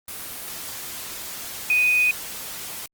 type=tone in noise; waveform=sine; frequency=2489 Hz; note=D#7; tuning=in tune; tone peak=-16 dBFS; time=1.7-2.11 s; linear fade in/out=2 ms; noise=white; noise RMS=-34 dBFS; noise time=0.08-2.86 s; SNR=+15 dB; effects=Opus 24 kbps